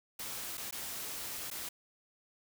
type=noise with dropouts; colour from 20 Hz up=white; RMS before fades=-41 dBFS; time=0.19-1.69 s; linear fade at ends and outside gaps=5 ms; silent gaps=0.573-0.577 / 0.71-0.724 / 1.503-1.512 s; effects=none